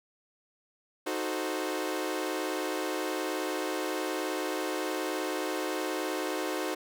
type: chord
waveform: sawtooth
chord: D# diminished seventh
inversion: none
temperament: equal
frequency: 311.1 / 370 / 440 / 523.3 Hz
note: D#4 / F#4 / A4 / C5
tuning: 0 / 0 / 0 / 0 cents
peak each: -31 / -31 / -35 / -33 dBFS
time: 1.06-6.75 s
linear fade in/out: 10 ms
effects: none